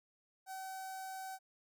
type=tone with notch filter; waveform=sawtooth; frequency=762 Hz; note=G5; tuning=49 cents flat; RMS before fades=-45 dBFS; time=0.46-1.39 s; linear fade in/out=50 ms; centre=2800 Hz; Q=0.63; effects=none